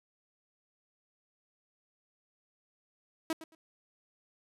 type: tone with echo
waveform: sawtooth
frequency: 322 Hz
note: E4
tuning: 41 cents flat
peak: -26 dBFS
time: 3.3-3.33 s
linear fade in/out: 2 ms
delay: 110 ms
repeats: 2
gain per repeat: -14 dB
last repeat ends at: 3.55 s
effects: resampled to 32000 Hz